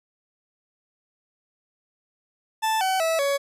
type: tone with pitch steps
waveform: 40% pulse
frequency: 880 / 757.3 / 651.7 / 560.8 Hz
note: A5 / F#5 / E5 / C#5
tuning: 0 / +40 / -20 / +20 cents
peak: -20 dBFS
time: 2.62-3.38 s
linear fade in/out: 20 ms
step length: 190 ms
effects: resampled to 32000 Hz